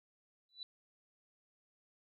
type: tone with exponential growth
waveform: sine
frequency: 3969 Hz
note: B7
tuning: 8 cents sharp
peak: -39 dBFS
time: 0.49-0.63 s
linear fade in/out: 1 ms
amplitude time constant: 29 ms
effects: none